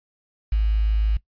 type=tone with quantisation; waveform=sine; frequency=53.2 Hz; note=G#1; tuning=42 cents sharp; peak=-17 dBFS; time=0.52-1.17 s; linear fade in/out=5 ms; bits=7; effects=noise-tail reverb RT60 0.1 s tail -18 dB re dry + resampled to 11025 Hz